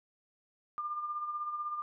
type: tone with tremolo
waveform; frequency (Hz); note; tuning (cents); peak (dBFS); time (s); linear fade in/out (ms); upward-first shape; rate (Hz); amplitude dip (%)
sine; 1200; D6; +37; -32; 0.78-1.82; 0; sine; 16; 50
effects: none